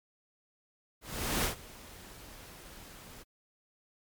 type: noise with ADSR envelope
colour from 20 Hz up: pink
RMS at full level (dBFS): -29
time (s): 1.01-3.24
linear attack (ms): 430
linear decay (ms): 110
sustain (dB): -21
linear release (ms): 22
effects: MP3 96 kbps